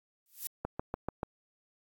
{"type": "noise with exponential growth", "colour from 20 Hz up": "violet", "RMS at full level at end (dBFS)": -32, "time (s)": [0.26, 0.47], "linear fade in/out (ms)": 1, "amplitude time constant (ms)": 44}
{"type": "click train", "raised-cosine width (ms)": 1, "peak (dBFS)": -19, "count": 5, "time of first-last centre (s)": [0.65, 1.231], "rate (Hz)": 6.88}
{"effects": ["AAC 64 kbps"]}